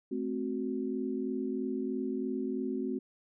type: chord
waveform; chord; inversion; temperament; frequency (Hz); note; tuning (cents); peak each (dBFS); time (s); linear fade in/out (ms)
sine; F# diminished; first; equal with one note detuned; 218.5 / 261.6 / 370; A3 / C4 / F#4; -12 / 0 / 0; -37 / -34 / -36; 0.11-2.99; 10
effects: none